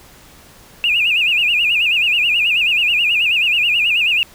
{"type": "tone with vibrato", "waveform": "triangle", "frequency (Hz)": 2637, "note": "E7", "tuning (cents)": 0, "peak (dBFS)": -9, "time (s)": [0.84, 4.23], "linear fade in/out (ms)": 0, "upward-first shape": "sine", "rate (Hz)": 9.3, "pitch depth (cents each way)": 160, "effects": ["tanh soft clip ceiling -10 dBFS", "pink hiss -44 dBFS RMS until 4.34 s"]}